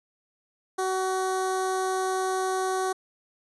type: tone with notch filter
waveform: 15% pulse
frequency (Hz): 375.9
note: F#4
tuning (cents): +27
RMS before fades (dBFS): -27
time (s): 0.78-2.93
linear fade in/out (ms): 10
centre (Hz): 2700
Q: 0.59
effects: resampled to 24000 Hz